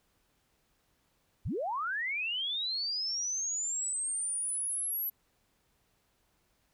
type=linear sweep; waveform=sine; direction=up; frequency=46.25 to 11840 Hz; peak=-31 dBFS; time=1.45-5.1 s; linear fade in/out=10 ms; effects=pink hiss -73 dBFS RMS until 6.73 s